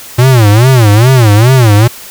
square tone with vibrato, 116.54 Hz, A#2, in tune, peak -3 dBFS, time 0.18-1.88 s, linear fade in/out 10 ms, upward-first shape sine, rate 2.4 Hz, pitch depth 230 cents each way, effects white hiss -29 dBFS RMS until 2.1 s

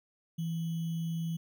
sine tone with sample-and-hold, 164.81 Hz, E3, in tune, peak -31 dBFS, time 0.38-1.37 s, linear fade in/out 10 ms, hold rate 3150 Hz, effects none

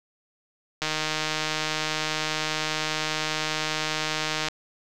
click train, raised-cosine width 0.2 ms, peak -9 dBFS, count 569, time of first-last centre 0.82-4.485 s, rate 155 Hz, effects none

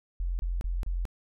sine tone bursts, 43.63 Hz, F1, 1 cent flat, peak -27 dBFS, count 4, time 0.2-1.053 s, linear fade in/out 0 ms, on 190 ms, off 31 ms, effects none

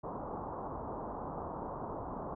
white low-pass noise, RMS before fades -41 dBFS, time 0.03-2.35 s, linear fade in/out 10 ms, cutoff 1100 Hz, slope 48 dB/octave, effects none

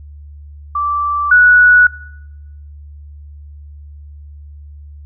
sine tone pair in turn, 1167 / 1470.4 Hz, D6 / F#6, -11 / -11 cents, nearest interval major third, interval 400 cents, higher second, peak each -14 / -4 dBFS, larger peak second, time 0.75-1.31 / 1.31-1.87 s, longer neither, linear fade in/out 5 ms, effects noise-tail reverb RT60 0.9 s tail -22 dB re dry + added 73 Hz sine -32 dBFS peak until 5.05 s

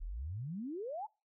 sine exponential sweep, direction up, 34.54 to 913 Hz, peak -38 dBFS, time 0-1.07 s, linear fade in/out 20 ms, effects noise-tail reverb RT60 0.3 s tail -25 dB re dry

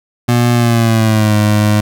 25% pulse tone with pitch glide, 120.4 to 105.42 Hz, B2 to G#2, -44 to +26 cents, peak -5 dBFS, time 0.28-1.81 s, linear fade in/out 10 ms, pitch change -230 cents, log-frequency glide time 0.54-1.35 s, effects none

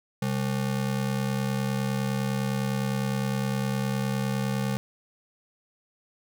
square ring-modulated tone, 164.81 Hz, E3, in tune, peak -23 dBFS, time 0.22-4.77 s, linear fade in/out 0 ms, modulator 34.9 Hz, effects none

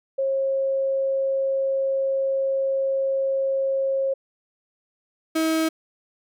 sine / 35% pulse tone pair in turn, 540 / 320.3 Hz, C#5 / E4, -45 / -50 cents, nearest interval major sixth, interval 905 cents, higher first, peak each -20 / -18 dBFS, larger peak second, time 0.18-4.14 / 5.35-5.69 s, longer first, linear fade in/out 10 ms, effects none

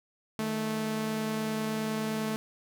sawtooth tone pair together, 155.76 / 218.7 Hz, D#3 / A3, +2 / -10 cents, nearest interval tritone, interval 588 cents, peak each -35 / -26 dBFS, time 0.39-2.36 s, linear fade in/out 0 ms, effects none

